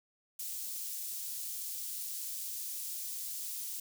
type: high-pass noise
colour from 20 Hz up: white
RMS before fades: -40 dBFS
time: 0.39-3.8 s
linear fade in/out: 5 ms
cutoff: 5700 Hz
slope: 12 dB/octave
effects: none